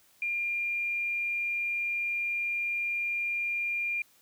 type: tone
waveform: sine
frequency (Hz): 2400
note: D7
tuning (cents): +37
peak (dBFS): -28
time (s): 0.22-4.02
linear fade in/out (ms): 2
effects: white hiss -63 dBFS RMS until 4.21 s